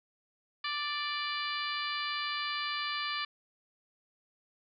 harmonic tone, 587.3 Hz, D5, in tune, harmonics 2 / 3 / 4 / 5 / 6 / 7 / 8, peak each -37 / -39 / -40 / -41 / -42 / -42 / -43 dBFS, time 0.64-3.25 s, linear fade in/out 5 ms, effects none

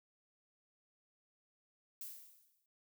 violet noise with exponential decay, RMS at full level -44 dBFS, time 2.01-2.66 s, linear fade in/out 2 ms, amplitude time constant 140 ms, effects noise-tail reverb RT60 0.1 s tail -21 dB re dry

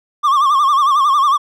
triangle tone with vibrato, 1135 Hz, C#6, 41 cents sharp, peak -8 dBFS, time 0.23-1.38 s, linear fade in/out 20 ms, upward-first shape sine, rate 11 Hz, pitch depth 110 cents each way, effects none

